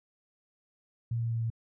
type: tone with pitch steps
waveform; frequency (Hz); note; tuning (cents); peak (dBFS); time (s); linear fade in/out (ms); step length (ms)
sine; 116.54 / 115.73 / 114.94 / 114.14; A#2 / A#2 / A#2 / A#2; 0 / -12 / -24 / -36; -28; 1.11-1.502; 5; 98
effects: none